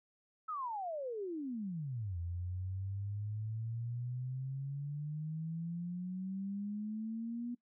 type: exponential two-way sweep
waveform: sine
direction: down then up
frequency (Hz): 1318.5 to 84.8 to 243.3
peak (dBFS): -37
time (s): 0.48-7.55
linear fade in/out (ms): 10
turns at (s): 2.18
effects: noise-tail reverb RT60 0.1 s tail -20 dB re dry